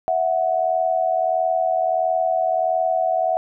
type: tone pair together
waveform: sine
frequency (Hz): 655 / 736.5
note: E5 / F#5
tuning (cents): -11 / -8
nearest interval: major second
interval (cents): 203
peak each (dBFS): -20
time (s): 0.08-3.37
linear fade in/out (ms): 0
effects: none